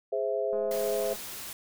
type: chord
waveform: sine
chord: Ab augmented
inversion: none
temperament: equal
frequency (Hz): 415.3 / 523.3 / 659.3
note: Ab4 / C5 / E5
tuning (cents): 0 / 0 / 0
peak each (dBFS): -31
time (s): 0.12-1.14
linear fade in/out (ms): 10
type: click train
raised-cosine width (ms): 1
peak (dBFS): -32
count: 132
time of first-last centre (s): 0.53-1.157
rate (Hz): 209
type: noise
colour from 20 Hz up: white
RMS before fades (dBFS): -40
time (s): 0.71-1.53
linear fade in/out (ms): 2
effects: none